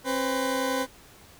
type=tone pair together; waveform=20% pulse; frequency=267.2 / 503.1 Hz; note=C4 / B4; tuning=+36 / +32 cents; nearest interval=major seventh; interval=1096 cents; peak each=-23 dBFS; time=0.04-0.87 s; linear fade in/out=50 ms; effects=pink hiss -52 dBFS RMS until 1.39 s